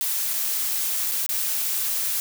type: noise with dropouts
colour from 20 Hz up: blue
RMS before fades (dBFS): -25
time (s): 0.01-2.2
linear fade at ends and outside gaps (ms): 0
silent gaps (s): 0.334-0.338 / 1.114-1.118 / 1.264-1.291
effects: none